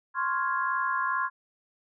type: chord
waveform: sine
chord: Db major seventh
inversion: third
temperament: equal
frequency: 1046.5 / 1108.7 / 1396.9 / 1661.2 Hz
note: C6 / Db6 / F6 / Ab6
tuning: 0 / 0 / 0 / 0 cents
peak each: -28 / -34 / -32 / -32 dBFS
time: 0.14-1.3 s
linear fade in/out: 50 ms
effects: none